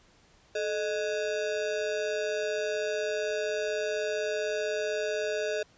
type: ring-modulated tone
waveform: square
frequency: 523.3 Hz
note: C5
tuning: in tune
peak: -26 dBFS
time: 0.55-5.63 s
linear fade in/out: 5 ms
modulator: 92.1 Hz
effects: pink hiss -61 dBFS RMS until 5.77 s + resampled to 16000 Hz